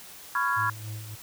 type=chord; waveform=sine; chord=C# dominant seventh; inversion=third; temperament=just; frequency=997.9 / 1108.7 / 1385.9 / 1663.1 Hz; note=B5 / C#6 / E#6 / G#6; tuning=+18 / 0 / -14 / +2 cents; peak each=-29 dBFS; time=0.35-0.7 s; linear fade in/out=2 ms
type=tone with tremolo; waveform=triangle; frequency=107.8 Hz; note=A2; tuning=35 cents flat; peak=-31 dBFS; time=0.56-1.16 s; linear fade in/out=20 ms; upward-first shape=sine; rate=3.5 Hz; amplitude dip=55%
effects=white hiss -46 dBFS RMS until 1.22 s